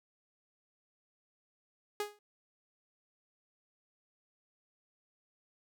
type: tone with exponential decay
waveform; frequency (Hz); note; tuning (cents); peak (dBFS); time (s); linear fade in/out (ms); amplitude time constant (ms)
sawtooth; 414.7; G#4; -3; -27; 2-2.19; 2; 41
effects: none